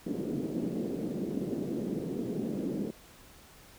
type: band-pass noise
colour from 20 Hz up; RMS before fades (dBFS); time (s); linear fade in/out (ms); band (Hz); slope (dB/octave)
pink; -34; 0.06-2.91; 10; 180 to 410; 24
effects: pink hiss -55 dBFS RMS until 3.78 s